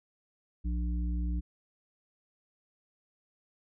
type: harmonic tone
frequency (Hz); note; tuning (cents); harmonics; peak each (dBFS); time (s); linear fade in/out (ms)
59.5; A#1; +36; 1 / 3 / 5; -29 / -39 / -43; 0.64-1.41; 20
effects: none